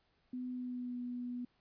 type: tone with pitch glide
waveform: sine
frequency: 251.2 to 245.3 Hz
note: B3 to B3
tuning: +30 to -12 cents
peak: -38 dBFS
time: 0.33-1.45 s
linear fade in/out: 5 ms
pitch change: -42 cents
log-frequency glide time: 0.49-0.99 s
effects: pink hiss -75 dBFS RMS until 1.6 s + resampled to 11025 Hz